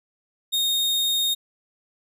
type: tone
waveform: 40% pulse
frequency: 3704 Hz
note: A#7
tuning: 12 cents flat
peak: -19 dBFS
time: 0.52-1.35 s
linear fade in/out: 20 ms
effects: none